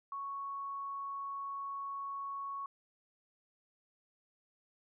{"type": "tone", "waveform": "sine", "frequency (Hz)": 1109, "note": "C#6", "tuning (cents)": 0, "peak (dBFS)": -38, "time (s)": [0.12, 2.66], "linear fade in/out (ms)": 2, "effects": []}